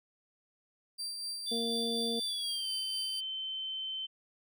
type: tone with tremolo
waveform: 35% pulse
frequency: 4704 Hz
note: D8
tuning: 2 cents sharp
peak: -34 dBFS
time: 0.98-3.21 s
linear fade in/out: 20 ms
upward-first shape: sine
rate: 4.1 Hz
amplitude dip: 35%
type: tone with pitch glide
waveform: sine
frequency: 3520 to 3082 Hz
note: A7 to G7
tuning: 0 to -30 cents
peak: -35 dBFS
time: 1.46-4.07 s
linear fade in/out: 20 ms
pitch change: -230 cents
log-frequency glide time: 2.24-2.69 s
type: harmonic tone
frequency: 231.5 Hz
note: A#3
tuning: 12 cents flat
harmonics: 1 / 2 / 3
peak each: -36 / -36 / -46 dBFS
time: 1.51-2.2 s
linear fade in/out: 10 ms
effects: none